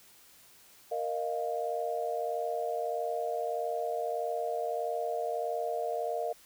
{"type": "chord", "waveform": "sine", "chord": "Bb suspended fourth", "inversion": "none", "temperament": "equal with one note detuned", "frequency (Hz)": [466.2, 616.9, 698.5], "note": ["Bb4", "Eb5", "F5"], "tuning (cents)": [0, -15, 0], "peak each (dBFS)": [-35, -35, -34], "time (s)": [0.91, 6.33], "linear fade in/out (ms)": 10, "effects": ["white hiss -58 dBFS RMS until 6.45 s"]}